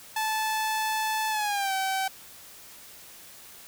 sawtooth tone with pitch glide, 872 to 767.9 Hz, A5 to G5, -16 to -36 cents, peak -22 dBFS, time 0.16-2.08 s, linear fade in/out 5 ms, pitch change -220 cents, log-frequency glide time 1.3-1.73 s, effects white hiss -48 dBFS RMS until 3.67 s

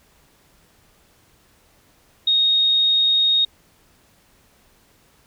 sine tone, 3729 Hz, A#7, in tune, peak -14 dBFS, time 2.27-3.45 s, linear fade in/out 5 ms, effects pink hiss -57 dBFS RMS until 5.26 s

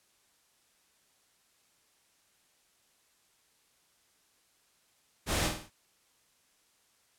pink noise with echo, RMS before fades -30 dBFS, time 5.26-5.51 s, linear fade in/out 50 ms, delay 49 ms, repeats 4, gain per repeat -6 dB, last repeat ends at 5.706 s, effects white hiss -69 dBFS RMS until 7.18 s + low-pass 11000 Hz 12 dB/octave

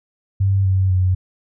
sine tone with pitch steps, 97.5 / 94.83 / 92.24 Hz, G2 / F#2 / F#2, -9 / +43 / -5 cents, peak -13 dBFS, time 0.4-1.15 s, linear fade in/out 10 ms, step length 250 ms, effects none

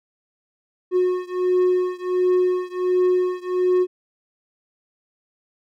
triangle beating tone pair, 363.6 / 365 Hz, F#4 / F#4, -30 / -24 cents, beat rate 1.4 Hz, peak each -18 / -19 dBFS, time 0.91-3.87 s, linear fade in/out 50 ms, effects none

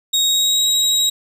30% pulse tone with pitch glide, 3765 to 3822 Hz, A#7 to A#7, +16 to +43 cents, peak -11 dBFS, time 0.13-1.1 s, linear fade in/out 10 ms, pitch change +27 cents, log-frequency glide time 0.24-0.65 s, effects none

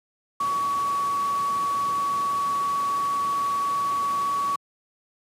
sine tone in noise, 1128 Hz, C#6, 30 cents sharp, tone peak -22 dBFS, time 0.4-4.56 s, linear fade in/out 5 ms, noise pink, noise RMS -38 dBFS, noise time 0.4-4.56 s, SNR +13 dB, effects high-pass 150 Hz 12 dB/octave + low-pass 12000 Hz 12 dB/octave

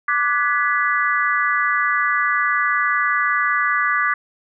sine chord, G# half-diminished seventh, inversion second, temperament equal with one note detuned, 1174.7 / 1480 / 1695.1 / 1975.5 Hz, D6 / F#6 / G#6 / B6, 0 / 0 / +35 / 0 cents, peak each -20 / -23 / -22 / -22 dBFS, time 0.08-4.14 s, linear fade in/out 5 ms, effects none

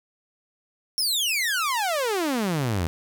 sawtooth exponential sweep, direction down, 5520 to 78 Hz, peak -19 dBFS, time 0.98-2.87 s, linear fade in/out 0 ms, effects none

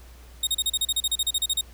sawtooth tone bursts, 3729 Hz, A#7, in tune, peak -18 dBFS, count 16, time 0.43-1.611 s, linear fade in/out 5 ms, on 41 ms, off 35 ms, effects added 60 Hz sine -44 dBFS peak until 1.73 s + pink hiss -53 dBFS RMS until 1.73 s

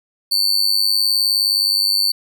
40% pulse tone with amplitude modulation, 4500 Hz, C#8, 25 cents sharp, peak -10 dBFS, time 0.31-2.12 s, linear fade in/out 10 ms, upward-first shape sine, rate 99.4 Hz, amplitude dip 70%, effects none

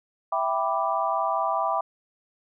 sine chord, E minor seventh, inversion none, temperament equal, 659.3 / 784 / 987.8 / 1174.7 Hz, E5 / G5 / B5 / D6, 0 / 0 / 0 / 0 cents, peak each -28 dBFS, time 0.32-1.81 s, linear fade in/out 5 ms, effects none

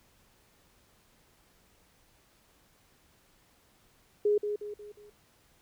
sine tone with echo, 415.7 Hz, G#4, 2 cents sharp, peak -22 dBFS, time 4.25-4.38 s, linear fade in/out 5 ms, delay 180 ms, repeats 4, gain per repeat -7 dB, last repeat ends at 5.1 s, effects pink hiss -65 dBFS RMS until 5.61 s

